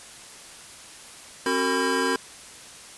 square tone cluster, 268.1 / 373.8 / 457.4 / 1002 / 1606 Hz, C4 / F#4 / A#4 / B5 / G6, +42 / +18 / -33 / +25 / +41 cents, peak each -29 dBFS, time 1.46-2.16 s, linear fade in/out 2 ms, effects white hiss -44 dBFS RMS until 2.97 s + resampled to 24000 Hz

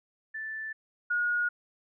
sine tone pair in turn, 1760 / 1441.6 Hz, A6 / F#6, 0 / -45 cents, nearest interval minor third, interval 345 cents, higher first, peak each -34 / -25 dBFS, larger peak second, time 0.34-0.73 / 1.1-1.49 s, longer neither, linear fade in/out 10 ms, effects none

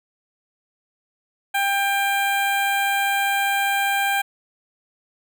15% pulse tone with notch filter, 795 Hz, G5, 24 cents sharp, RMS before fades -21 dBFS, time 1.54-4.22 s, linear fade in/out 10 ms, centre 5400 Hz, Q 0.73, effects none

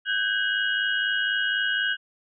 sine tone cluster, 1523 / 1627 / 2894 / 3219 Hz, F#6 / G#6 / F#7 / G7, +50 / -36 / -39 / +45 cents, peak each -26 / -27 / -28 / -34 dBFS, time 0.05-1.97 s, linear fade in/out 50 ms, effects none

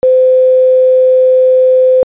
sine tone with quantisation, 514 Hz, C5, 31 cents flat, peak -4 dBFS, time 0.03-2.03 s, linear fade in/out 0 ms, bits 5, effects resampled to 8000 Hz

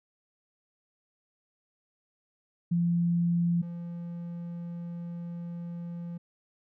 sine / triangle tone pair in turn, 171.7 / 171.7 Hz, F3 / F3, -29 / -29 cents, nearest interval unison, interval 0 cents, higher neither, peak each -23 / -33 dBFS, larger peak first, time 2.71-3.62 / 3.62-6.18 s, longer second, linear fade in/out 10 ms, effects none

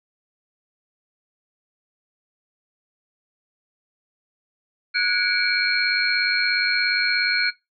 sine tone cluster, 1464 / 1643 / 2213 / 2310 / 4239 Hz, F#6 / G#6 / C#7 / D7 / C8, -19 / -19 / -3 / -29 / +22 cents, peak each -23 / -30 / -27 / -24 / -23 dBFS, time 4.94-7.51 s, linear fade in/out 20 ms, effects noise-tail reverb RT60 0.2 s tail -19 dB re dry + MP3 96 kbps

